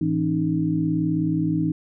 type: tone cluster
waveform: sine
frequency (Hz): 107.4 / 163.5 / 269.4 / 308.2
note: A2 / E3 / C#4 / D#4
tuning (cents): -41 / -14 / -49 / -16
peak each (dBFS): -32 / -23 / -28 / -23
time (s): 0.01-1.72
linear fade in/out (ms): 5
effects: none